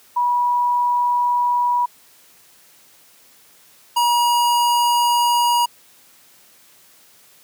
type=tone pair in turn; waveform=sine / square; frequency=972 / 957 Hz; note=B5 / A#5; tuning=-28 / +45 cents; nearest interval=unison; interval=27 cents; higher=first; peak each=-15 dBFS; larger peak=neither; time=0.16-1.86 / 3.96-5.66 s; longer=neither; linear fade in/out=10 ms; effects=white hiss -51 dBFS RMS until 7.43 s + high-pass 100 Hz 12 dB/octave